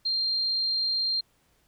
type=tone; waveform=sine; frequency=4186 Hz; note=C8; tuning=in tune; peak=-24 dBFS; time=0.05-1.21 s; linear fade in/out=10 ms; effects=pink hiss -67 dBFS RMS until 1.67 s